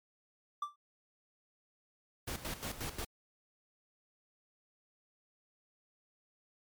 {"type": "tone with exponential decay", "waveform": "triangle", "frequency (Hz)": 1173, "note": "D6", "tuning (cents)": -2, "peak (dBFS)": -29, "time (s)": [0.62, 0.76], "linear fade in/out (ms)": 5, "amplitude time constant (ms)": 29}
{"type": "noise with tremolo", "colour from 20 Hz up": "pink", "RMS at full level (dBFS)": -39, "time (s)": [2.27, 3.05], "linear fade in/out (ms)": 10, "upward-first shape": "square", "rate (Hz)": 5.6, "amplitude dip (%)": 70}
{"effects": ["MP3 96 kbps"]}